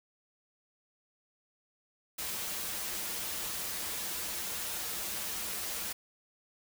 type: noise with comb filter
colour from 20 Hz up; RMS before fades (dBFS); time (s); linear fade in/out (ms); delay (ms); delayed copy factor
white; -37; 2.18-5.93; 10; 7.4; -0.55
effects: none